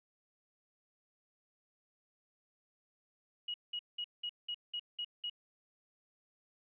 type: tone bursts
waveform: sine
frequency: 2900 Hz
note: F#7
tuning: 35 cents flat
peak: -36 dBFS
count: 8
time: 3.48-5.298 s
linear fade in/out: 5 ms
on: 61 ms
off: 190 ms
effects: none